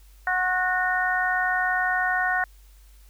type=harmonic tone with a mistuned harmonic; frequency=367.7 Hz; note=F#4; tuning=11 cents flat; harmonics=2 / 3 / 4 / 5; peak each=-26 / -32 / -25 / -26 dBFS; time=0.27-2.44 s; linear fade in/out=2 ms; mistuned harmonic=3; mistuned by=-23 cents; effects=added 49 Hz sine -48 dBFS peak until 3.09 s + white hiss -60 dBFS RMS until 3.09 s